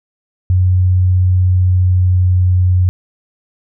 sine tone with pitch glide, 91.6 to 91.02 Hz, F#2 to F#2, -17 to -28 cents, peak -8 dBFS, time 0.5-2.89 s, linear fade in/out 0 ms, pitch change -11 cents, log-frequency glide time 1.39-2.45 s, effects none

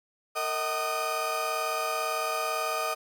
35% pulse tone cluster, 458 / 633 / 755 / 1228 Hz, A#4 / D#5 / F#5 / D#6, -31 / +30 / +35 / -23 cents, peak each -36 / -31 / -35 / -29 dBFS, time 0.35-2.95 s, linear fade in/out 20 ms, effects 10-bit

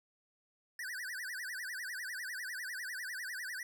square tone with vibrato, 1710 Hz, A6, 50 cents flat, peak -40 dBFS, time 0.79-3.63 s, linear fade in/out 2 ms, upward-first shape sine, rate 10 Hz, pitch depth 250 cents each way, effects none

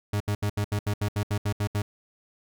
40% pulse tone bursts, 103 Hz, G#2, 14 cents flat, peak -23 dBFS, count 12, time 0.13-1.82 s, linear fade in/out 5 ms, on 73 ms, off 74 ms, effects none

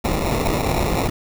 pink noise with sample-and-hold, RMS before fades -20 dBFS, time 0.04-1.1 s, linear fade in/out 10 ms, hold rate 1575 Hz, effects none

